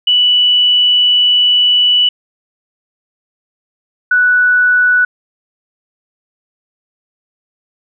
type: tone pair in turn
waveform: sine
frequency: 2960 / 1480 Hz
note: F#7 / F#6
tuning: 0 / 0 cents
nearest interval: octave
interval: 1200 cents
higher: first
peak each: -7 dBFS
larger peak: neither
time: 0.07-2.09 / 4.11-5.05 s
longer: first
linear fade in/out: 5 ms
effects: none